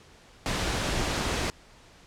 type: noise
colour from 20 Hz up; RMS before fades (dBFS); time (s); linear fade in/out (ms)
pink; -28; 0.46-1.5; 0
effects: pink hiss -54 dBFS RMS until 2.06 s + low-pass 7000 Hz 12 dB/octave